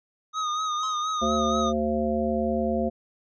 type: tone with vibrato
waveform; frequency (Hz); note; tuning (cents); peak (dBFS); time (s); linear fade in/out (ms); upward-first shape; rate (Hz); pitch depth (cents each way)
square; 1244.5; D#6; 0; -26; 0.33-1.73; 50; sine; 4.2; 42
type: tone with exponential decay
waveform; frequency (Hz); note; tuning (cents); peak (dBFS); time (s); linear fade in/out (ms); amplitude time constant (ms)
square; 1046.5; C6; 0; -35; 0.83-1.16; 2; 70
type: harmonic tone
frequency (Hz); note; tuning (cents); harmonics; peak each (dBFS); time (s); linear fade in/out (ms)
75.3; D2; +44; 1 / 3 / 5 / 7 / 9; -35 / -26 / -31 / -29 / -29; 1.21-2.9; 20
effects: resampled to 16000 Hz